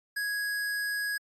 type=tone; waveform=square; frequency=1661.2 Hz; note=G#6; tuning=in tune; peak=-30 dBFS; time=0.16-1.18 s; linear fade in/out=10 ms; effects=AAC 64 kbps